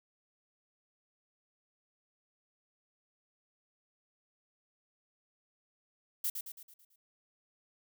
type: noise with echo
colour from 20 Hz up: violet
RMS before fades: -33 dBFS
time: 6.24-6.3 s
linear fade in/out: 5 ms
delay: 110 ms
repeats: 6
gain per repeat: -6 dB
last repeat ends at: 6.96 s
effects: none